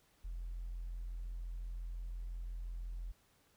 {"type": "tone with tanh clipping", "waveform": "triangle", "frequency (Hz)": 42.87, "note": "F1", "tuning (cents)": -31, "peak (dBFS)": -40, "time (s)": [0.24, 3.12], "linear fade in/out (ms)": 10, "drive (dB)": 5, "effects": ["pink hiss -71 dBFS RMS until 3.56 s"]}